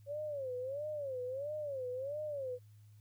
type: tone with vibrato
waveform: sine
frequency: 551 Hz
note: C#5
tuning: 11 cents flat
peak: -37 dBFS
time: 0.06-2.59 s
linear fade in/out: 50 ms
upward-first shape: sine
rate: 1.5 Hz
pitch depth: 180 cents each way
effects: added 105 Hz sine -56 dBFS peak until 3 s + white hiss -75 dBFS RMS until 3 s